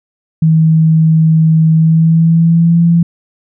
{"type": "tone with pitch glide", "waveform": "sine", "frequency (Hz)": [159.9, 169.11], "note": ["D#3", "E3"], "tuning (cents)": [48, 45], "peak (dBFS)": -5, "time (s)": [0.42, 3.03], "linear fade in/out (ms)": 5, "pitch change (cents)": 97, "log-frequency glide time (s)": [1.73, 2.82], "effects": []}